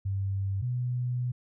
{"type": "tone pair in turn", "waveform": "sine", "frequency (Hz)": [97.6, 123.86], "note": ["G2", "B2"], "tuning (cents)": [-7, 5], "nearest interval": "major third", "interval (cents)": 412, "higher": "second", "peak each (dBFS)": -27, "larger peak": "neither", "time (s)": [[0.05, 0.62], [0.62, 1.32]], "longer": "second", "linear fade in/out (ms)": 10, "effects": []}